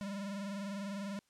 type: tone with vibrato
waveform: square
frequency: 198.8 Hz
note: G3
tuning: 25 cents sharp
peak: -39 dBFS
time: 0.01-1.19 s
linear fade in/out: 0 ms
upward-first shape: triangle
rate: 20 Hz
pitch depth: 89 cents each way
effects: white hiss -75 dBFS RMS until 1.29 s + low-pass 9000 Hz 12 dB/octave